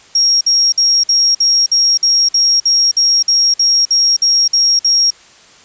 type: tone bursts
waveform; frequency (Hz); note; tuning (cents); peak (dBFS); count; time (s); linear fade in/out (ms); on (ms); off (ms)
sine; 5588; F8; 0; -8; 16; 0.15-5.105; 5; 260; 53
effects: white hiss -43 dBFS RMS until 5.64 s + resampled to 16000 Hz